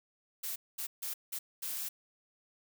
blue noise bursts at uneven times, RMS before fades -38 dBFS, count 5, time 0.43-0.56 / 0.78-0.87 / 1.02-1.14 / 1.32-1.39 / 1.62-1.89 s, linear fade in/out 10 ms, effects none

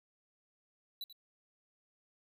square tone with echo, 3955 Hz, B7, 2 cents sharp, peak -40 dBFS, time 1.01-1.04 s, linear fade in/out 2 ms, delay 87 ms, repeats 1, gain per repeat -12 dB, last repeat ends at 1.127 s, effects none

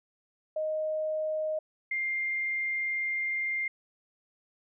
sine tone pair in turn, 622.3 / 2107 Hz, D#5 / C7, 0 / +12 cents, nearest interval octave + major sixth, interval 2112 cents, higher second, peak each -28 dBFS, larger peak neither, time 0.56-1.59 / 1.91-3.68 s, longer second, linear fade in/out 5 ms, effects none

